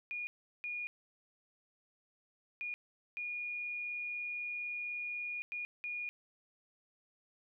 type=tone bursts at uneven times; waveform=sine; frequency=2439 Hz; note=D#7; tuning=35 cents flat; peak=-37 dBFS; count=6; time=0.11-0.27 / 0.64-0.87 / 2.61-2.74 / 3.17-5.42 / 5.52-5.65 / 5.84-6.09 s; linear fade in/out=0 ms; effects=none